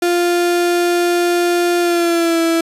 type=tone with pitch glide; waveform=35% pulse; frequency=349.2 to 331.1 Hz; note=F4 to E4; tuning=0 to +8 cents; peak=-11 dBFS; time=0.02-2.61 s; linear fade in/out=5 ms; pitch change=-92 cents; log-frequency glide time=1.8-2.4 s; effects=resampled to 32000 Hz